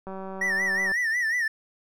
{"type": "click train", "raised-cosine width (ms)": 1, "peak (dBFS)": -24, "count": 163, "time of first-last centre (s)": [0.07, 0.918], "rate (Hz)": 191}
{"type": "tone with vibrato", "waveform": "triangle", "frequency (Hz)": 1870, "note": "A#6", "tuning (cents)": 5, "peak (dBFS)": -21, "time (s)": [0.41, 1.48], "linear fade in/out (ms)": 5, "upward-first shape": "sine", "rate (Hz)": 5.5, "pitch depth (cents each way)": 110}
{"effects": []}